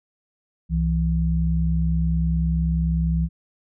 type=tone pair together; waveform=sine; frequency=65.41 / 164.95 Hz; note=C2 / E3; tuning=0 / +1 cents; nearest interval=octave + major third; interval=1601 cents; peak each=-21 dBFS; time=0.69-3.29 s; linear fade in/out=50 ms; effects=none